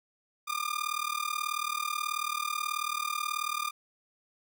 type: tone with amplitude modulation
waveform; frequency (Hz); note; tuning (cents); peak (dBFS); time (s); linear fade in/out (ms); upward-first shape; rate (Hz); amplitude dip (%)
sawtooth; 1206; D6; +46; -23; 0.47-3.71; 20; sine; 38.4; 90
effects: none